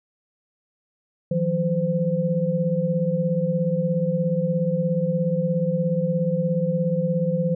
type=tone cluster; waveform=sine; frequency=161.3 / 178.2 / 514 Hz; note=E3 / F3 / C5; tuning=-37 / +35 / -31 cents; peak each=-24 dBFS; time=1.31-7.55 s; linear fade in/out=5 ms; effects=none